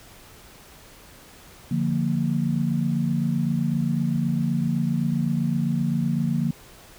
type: chord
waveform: sine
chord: Bb major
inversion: first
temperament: equal with one note detuned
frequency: 146.83 / 174.61 / 230.9 Hz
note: D3 / F3 / Bb3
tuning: 0 / 0 / -16 cents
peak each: -25 dBFS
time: 1.71-6.51 s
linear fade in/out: 5 ms
effects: pink hiss -48 dBFS RMS until 6.98 s